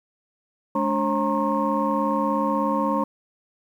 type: tone cluster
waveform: sine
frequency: 212.8 / 289.4 / 539 / 929 / 1077 Hz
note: G#3 / D4 / C#5 / A#5 / C6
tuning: +42 / -25 / -49 / -6 / +50 cents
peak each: -26 dBFS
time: 0.75-3.04 s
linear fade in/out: 5 ms
effects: tanh soft clip ceiling -10 dBFS + 9-bit